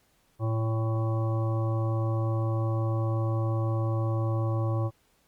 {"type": "harmonic tone", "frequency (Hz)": 111.8, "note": "A2", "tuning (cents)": 28, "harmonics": [1, 3, 5, 7, 9, 10], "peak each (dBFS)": [-25, -35, -36, -42, -44, -41], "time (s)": [0.39, 4.91], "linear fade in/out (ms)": 50, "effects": ["pink hiss -67 dBFS RMS until 5.27 s", "Opus 48 kbps"]}